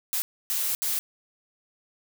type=noise bursts at uneven times; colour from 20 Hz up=blue; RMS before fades=-27 dBFS; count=3; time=0.13-0.22 / 0.5-0.75 / 0.82-0.99 s; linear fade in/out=0 ms; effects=none